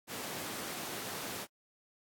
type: high-pass noise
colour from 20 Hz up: pink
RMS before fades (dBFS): -41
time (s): 0.07-1.47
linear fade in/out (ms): 50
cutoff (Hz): 210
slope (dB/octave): 12
effects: AAC 64 kbps